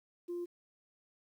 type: tone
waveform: sine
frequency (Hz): 349.2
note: F4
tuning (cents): 0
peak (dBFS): -35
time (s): 0.28-0.46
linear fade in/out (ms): 20
effects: tanh soft clip ceiling -33 dBFS + 11-bit